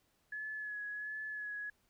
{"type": "tone with vibrato", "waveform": "sine", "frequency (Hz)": 1700, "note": "G#6", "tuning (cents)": 40, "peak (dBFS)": -39, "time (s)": [0.32, 1.7], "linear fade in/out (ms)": 5, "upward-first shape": "sine", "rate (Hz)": 1.4, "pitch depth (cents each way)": 27, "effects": ["pink hiss -75 dBFS RMS until 1.89 s"]}